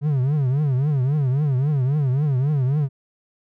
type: tone with vibrato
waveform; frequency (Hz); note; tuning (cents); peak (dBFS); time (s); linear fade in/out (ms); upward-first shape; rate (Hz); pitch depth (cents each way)
triangle; 138.59; C#3; 0; -15; 0.01-2.89; 50; triangle; 3.7; 210
effects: none